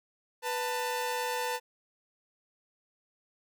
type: tone pair together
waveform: sawtooth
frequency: 493.9 / 890.8 Hz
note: B4 / A5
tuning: 0 / +21 cents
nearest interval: minor seventh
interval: 1021 cents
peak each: -30 / -29 dBFS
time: 0.42-1.6 s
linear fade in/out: 50 ms
effects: none